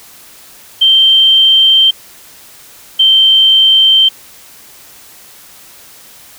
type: tone pair in turn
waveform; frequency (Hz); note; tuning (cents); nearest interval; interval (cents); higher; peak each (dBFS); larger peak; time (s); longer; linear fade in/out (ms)
sine; 3136 / 3125; G7 / G7; 0 / -6; unison; 6; first; -4; neither; 0.81-1.91 / 2.99-4.09; neither; 10
effects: white hiss -38 dBFS RMS until 6.38 s